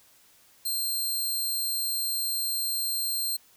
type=tone; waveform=10% pulse; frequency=4170 Hz; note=C8; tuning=7 cents flat; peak=-20 dBFS; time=0.65-3.37 s; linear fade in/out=10 ms; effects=white hiss -59 dBFS RMS until 3.56 s